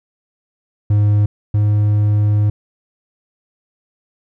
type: tone pair in turn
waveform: triangle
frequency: 103.83 / 104.49 Hz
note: G#2 / G#2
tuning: 0 / +11 cents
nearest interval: unison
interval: 11 cents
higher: second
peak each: -8 / -9 dBFS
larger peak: first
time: 0.9-1.26 / 1.54-2.5 s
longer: second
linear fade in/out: 5 ms
effects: none